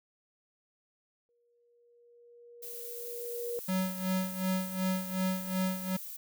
sine tone with exponential growth, 475.7 Hz, A#4, 35 cents sharp, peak -32 dBFS, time 1.29-3.59 s, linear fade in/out 0 ms, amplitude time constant 500 ms
violet noise, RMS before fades -43 dBFS, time 2.62-6.17 s, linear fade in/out 10 ms
square tone with tremolo, 187 Hz, F#3, 19 cents sharp, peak -28 dBFS, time 3.68-5.97 s, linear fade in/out 10 ms, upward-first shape sine, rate 2.7 Hz, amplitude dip 75%
effects none

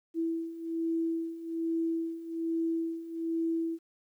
sine beating tone pair, 328.6 / 329.8 Hz, E4 / E4, -5 / +1 cents, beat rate 1.2 Hz, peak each -35 / -31 dBFS, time 0.14-3.79 s, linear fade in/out 50 ms, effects 11-bit

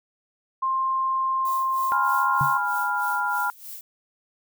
sine tone with pitch glide, 1056 to 1062.1 Hz, C6 to C6, +16 to +26 cents, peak -21 dBFS, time 0.62-2.58 s, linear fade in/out 10 ms, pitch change +10 cents, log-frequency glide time 1.88-2.25 s
violet noise with tremolo, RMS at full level -37 dBFS, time 1.45-3.81 s, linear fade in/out 2 ms, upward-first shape sine, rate 3.2 Hz, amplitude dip 80%
sine chord, F diminished, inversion first, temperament equal, 830.6 / 987.8 / 1396.9 Hz, Ab5 / Cb6 / F6, 0 / 0 / 0 cents, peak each -28 / -27 / -25 dBFS, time 1.92-3.5 s, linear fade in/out 0 ms
sine tone with exponential decay, 141 Hz, C#3, 30 cents sharp, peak -20 dBFS, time 2.41-2.57 s, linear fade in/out 0 ms, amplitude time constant 34 ms
effects none

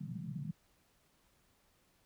pink band-pass noise, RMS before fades -42 dBFS, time 0-0.52 s, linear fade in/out 10 ms, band 130 to 200 Hz, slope 48 dB/octave, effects pink hiss -72 dBFS RMS until 2.05 s

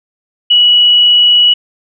sine tone, 2931 Hz, F#7, 17 cents flat, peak -4 dBFS, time 0.5-1.54 s, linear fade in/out 10 ms, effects none

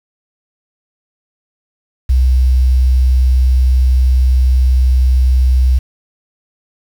sine tone with quantisation, 63.7 Hz, C2, 46 cents flat, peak -7 dBFS, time 2.09-5.79 s, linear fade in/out 10 ms, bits 6, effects none

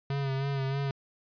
square tone with vibrato, 137 Hz, C#3, 20 cents flat, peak -29 dBFS, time 0.1-0.91 s, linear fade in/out 2 ms, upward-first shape sine, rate 3.2 Hz, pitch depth 40 cents each way, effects resampled to 11025 Hz

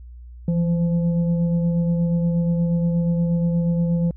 sine tone with frequency modulation, 168.8 Hz, E3, 41 cents sharp, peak -17 dBFS, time 0.48-4.11 s, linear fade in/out 2 ms, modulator 346 Hz, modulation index 0.43, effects added 60 Hz sine -37 dBFS peak until 4.16 s

